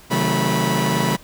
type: tone cluster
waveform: sawtooth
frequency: 134.2 / 158.5 / 186.1 / 219.3 / 980 Hz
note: C3 / D#3 / F#3 / A3 / B5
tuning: +44 / +32 / +10 / -6 / -14 cents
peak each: -20 dBFS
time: 0.1-1.17 s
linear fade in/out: 20 ms
effects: pink hiss -46 dBFS RMS until 1.23 s